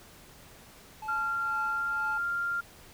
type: tone with tremolo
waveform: triangle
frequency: 865 Hz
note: A5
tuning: 30 cents flat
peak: -32 dBFS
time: 1.02-2.18 s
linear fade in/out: 5 ms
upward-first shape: triangle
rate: 2.1 Hz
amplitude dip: 80%
type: tone with pitch glide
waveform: sine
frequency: 1384 to 1393.6 Hz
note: F6 to F6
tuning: -16 to -4 cents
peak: -28 dBFS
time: 1.08-2.61 s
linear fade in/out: 10 ms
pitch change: +12 cents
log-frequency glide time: 1.66-1.97 s
effects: pink hiss -53 dBFS RMS until 2.93 s